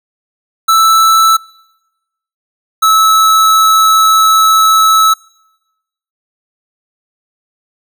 square tone pair in turn, 1318.5 / 1302.6 Hz, E6 / E6, 0 / -21 cents, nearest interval unison, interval 21 cents, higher first, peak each -6 dBFS, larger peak neither, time 0.68-1.37 / 2.82-5.14 s, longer second, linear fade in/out 10 ms, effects noise-tail reverb RT60 1.0 s tail -26 dB re dry

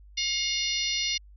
harmonic tone with a mistuned harmonic, 717 Hz, F5, 45 cents sharp, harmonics 3 / 4 / 5 / 6 / 7 / 8, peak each -33 / -33 / -33 / -33 / -33 / -33 dBFS, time 0.17-1.18 s, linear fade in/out 10 ms, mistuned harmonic 4, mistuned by -16 cents, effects added 50 Hz sine -48 dBFS peak until 1.36 s

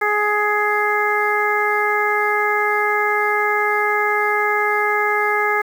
harmonic tone, 418 Hz, G#4, 11 cents sharp, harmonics 1 / 2 / 3 / 4 / 5, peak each -22 / -22 / -22 / -22 / -22 dBFS, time 0.01-5.62 s, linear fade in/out 10 ms, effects 7-bit

